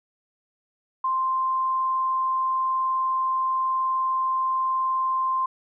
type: tone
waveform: sine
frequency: 1046.5 Hz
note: C6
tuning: in tune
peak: -21 dBFS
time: 1.04-5.46 s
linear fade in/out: 5 ms
effects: none